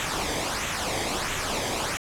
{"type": "noise with flanger", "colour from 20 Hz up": "pink", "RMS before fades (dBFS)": -28, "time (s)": [0, 1.97], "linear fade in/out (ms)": 0, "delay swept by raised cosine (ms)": [0.2, 0.74], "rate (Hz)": 1.5, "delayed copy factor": -0.55, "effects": ["low-pass 9000 Hz 12 dB/octave"]}